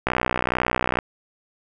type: click train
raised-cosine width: 0.5 ms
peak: -5 dBFS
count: 58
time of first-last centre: 0.07-0.988 s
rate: 62.1 Hz
effects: none